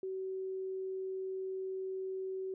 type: tone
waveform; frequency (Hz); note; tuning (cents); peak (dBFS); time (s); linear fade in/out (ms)
sine; 379.1; F#4; +42; -36; 0.03-2.54; 2
effects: none